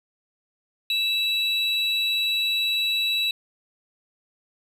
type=tone pair together; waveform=triangle; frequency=2637 / 3906 Hz; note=E7 / B7; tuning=0 / -20 cents; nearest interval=perfect fifth; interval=680 cents; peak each=-25 / -21 dBFS; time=0.9-3.31 s; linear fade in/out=2 ms; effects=none